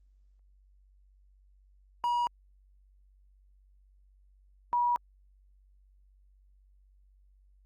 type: tone pair in turn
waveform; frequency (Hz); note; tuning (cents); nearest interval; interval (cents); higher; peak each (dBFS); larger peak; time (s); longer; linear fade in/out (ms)
triangle / sine; 961 / 964.8; B5 / B5; -48 / -41; unison; 7; second; -24; neither; 2.04-2.27 / 4.73-4.96; neither; 0
effects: added 48 Hz sine -59 dBFS peak until 7.65 s + Opus 24 kbps